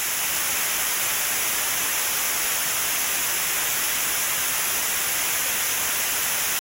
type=noise with comb filter; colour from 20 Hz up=white; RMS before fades=-24 dBFS; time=0-6.59 s; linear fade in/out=0 ms; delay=0.23 ms; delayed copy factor=-0.55; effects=AAC 48 kbps